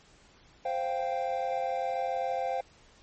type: chord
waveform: triangle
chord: C suspended fourth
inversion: none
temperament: just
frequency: 523.3 / 697.7 / 784.9 Hz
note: C5 / F5 / G5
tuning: 0 / -2 / +2 cents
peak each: -31 dBFS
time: 0.65-2.61 s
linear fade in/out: 5 ms
effects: pink hiss -59 dBFS RMS until 3.02 s + MP3 32 kbps